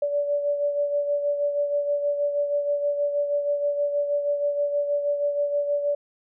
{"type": "beating tone pair", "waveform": "sine", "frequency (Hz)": [577, 583.3], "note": ["D5", "D5"], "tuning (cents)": [-31, -12], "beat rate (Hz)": 6.3, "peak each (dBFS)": [-22, -31], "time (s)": [0.02, 5.95], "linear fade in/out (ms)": 5, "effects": []}